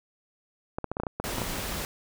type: clicks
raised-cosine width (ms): 1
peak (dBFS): -16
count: 10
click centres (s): 0.785 / 0.843 / 0.916 / 0.969 / 1 / 1.035 / 1.068 / 1.2 / 1.383 / 1.418
type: noise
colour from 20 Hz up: pink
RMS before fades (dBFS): -33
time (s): 1.24-1.85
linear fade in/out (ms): 0
effects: none